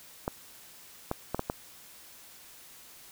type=clicks; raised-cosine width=1 ms; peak=-15 dBFS; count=5; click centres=0.279 / 1.114 / 1.346 / 1.394 / 1.499 s; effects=white hiss -52 dBFS RMS until 3.11 s